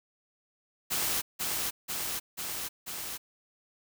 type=noise with echo; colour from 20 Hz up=white; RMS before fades=-30 dBFS; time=0.9-1.22 s; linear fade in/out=20 ms; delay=490 ms; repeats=4; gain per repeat=-2 dB; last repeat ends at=3.18 s; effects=none